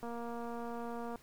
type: click train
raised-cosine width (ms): 1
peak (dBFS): -30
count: 266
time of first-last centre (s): 0.03-1.158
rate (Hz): 235
effects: pink hiss -62 dBFS RMS until 1.22 s